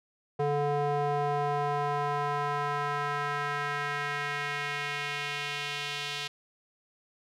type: tone with band-pass filter sweep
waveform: square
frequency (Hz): 145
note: D3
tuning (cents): -22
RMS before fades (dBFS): -31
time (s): 0.39-6.28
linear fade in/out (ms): 10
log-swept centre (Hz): 570 to 3400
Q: 1.7
effects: none